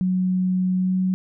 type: tone with pitch glide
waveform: sine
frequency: 184.4 to 186 Hz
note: F#3 to F#3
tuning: -6 to +9 cents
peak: -18 dBFS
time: 0.01-1.14 s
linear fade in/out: 0 ms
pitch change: +15 cents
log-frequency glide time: 0.76-0.96 s
effects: none